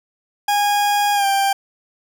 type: tone with pitch glide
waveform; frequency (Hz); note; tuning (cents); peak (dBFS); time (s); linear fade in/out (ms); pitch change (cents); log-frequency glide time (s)
40% pulse; 821 to 788.9; G#5 to G5; -20 to +11; -14; 0.48-1.53; 5; -69; 1.14-1.26
effects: none